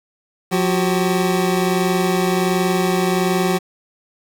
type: tone pair together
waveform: 25% pulse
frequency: 179.38 / 380.1 Hz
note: F3 / F#4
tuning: +47 / +47 cents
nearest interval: octave + minor second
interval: 1300 cents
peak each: -14 / -16 dBFS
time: 0.51-3.59 s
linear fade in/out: 20 ms
effects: 7-bit